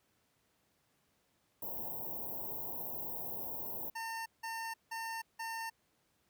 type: band-stop noise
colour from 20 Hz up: white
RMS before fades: -41 dBFS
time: 1.62-3.9 s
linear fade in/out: 5 ms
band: 1000 to 13000 Hz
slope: 96 dB/octave
type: tone bursts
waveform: 25% pulse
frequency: 906 Hz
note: A#5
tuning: 50 cents flat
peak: -35 dBFS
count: 4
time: 3.95-5.7 s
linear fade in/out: 10 ms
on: 310 ms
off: 170 ms
effects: pink hiss -75 dBFS RMS until 6.29 s + high-pass 80 Hz 12 dB/octave